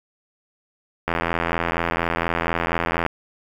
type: click train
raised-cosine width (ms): 0.5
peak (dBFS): -6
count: 168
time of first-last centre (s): 1.08-3.063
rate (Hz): 84.2
effects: 7-bit